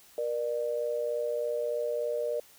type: tone pair together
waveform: sine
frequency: 474.2 / 597.5 Hz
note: A#4 / D5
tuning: +30 / +30 cents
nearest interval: major third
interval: 400 cents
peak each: -31 / -31 dBFS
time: 0.18-2.4 s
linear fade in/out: 2 ms
effects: white hiss -57 dBFS RMS until 2.58 s